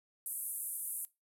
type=band-pass noise; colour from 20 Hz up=pink; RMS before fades=-40 dBFS; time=0.26-1.05 s; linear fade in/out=0 ms; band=9300 to 13000 Hz; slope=48 dB/octave; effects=noise-tail reverb RT60 0.2 s tail -18 dB re dry